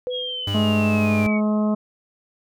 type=tone with exponential decay; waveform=sine; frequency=499.3 Hz; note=B4; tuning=19 cents sharp; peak=-22 dBFS; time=0.07-0.81 s; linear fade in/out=0 ms; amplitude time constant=160 ms
type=linear sweep; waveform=sine; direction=down; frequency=3322 to 2203 Hz; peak=-26 dBFS; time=0.1-1.41 s; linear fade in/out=50 ms
type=tone; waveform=45% pulse; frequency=100.2 Hz; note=G2; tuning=38 cents sharp; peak=-23 dBFS; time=0.47-1.27 s; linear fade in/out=5 ms
type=harmonic tone; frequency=212.2 Hz; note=G#3; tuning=38 cents sharp; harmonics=1 / 2 / 3 / 4 / 5 / 6; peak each=-18 / -31 / -27 / -38 / -34 / -38 dBFS; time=0.54-1.75 s; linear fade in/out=10 ms
effects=none